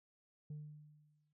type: tone with exponential decay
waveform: sine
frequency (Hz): 150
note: D3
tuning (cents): +37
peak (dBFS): -40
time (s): 0.5-1.33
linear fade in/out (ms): 5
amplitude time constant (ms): 180
effects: tanh soft clip ceiling -42 dBFS